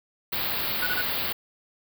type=band-stop noise; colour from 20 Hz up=white; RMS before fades=-28 dBFS; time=0.32-1.33 s; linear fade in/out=10 ms; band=4800 to 13000 Hz; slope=96 dB/octave
type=tone bursts; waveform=triangle; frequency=1472 Hz; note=F#6; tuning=9 cents flat; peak=-24 dBFS; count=3; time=0.82-1.016 s; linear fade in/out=5 ms; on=48 ms; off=26 ms
effects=none